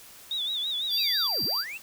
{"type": "tone with vibrato", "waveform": "sine", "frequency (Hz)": 3628, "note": "A#7", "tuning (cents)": -48, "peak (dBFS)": -27, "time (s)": [0.31, 1.27], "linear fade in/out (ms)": 2, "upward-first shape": "sine", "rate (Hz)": 6, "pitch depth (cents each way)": 110}
{"type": "tone", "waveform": "square", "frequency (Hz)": 4709, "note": "D8", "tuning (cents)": 4, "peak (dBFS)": -26, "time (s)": [0.89, 1.65], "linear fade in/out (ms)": 50}
{"type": "linear two-way sweep", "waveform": "triangle", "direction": "down then up", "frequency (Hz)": [2794, 96.2, 2794], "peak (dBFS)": -33, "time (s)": [0.97, 1.78], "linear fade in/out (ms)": 10, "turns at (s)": 1.44}
{"effects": ["white hiss -49 dBFS RMS until 1.82 s"]}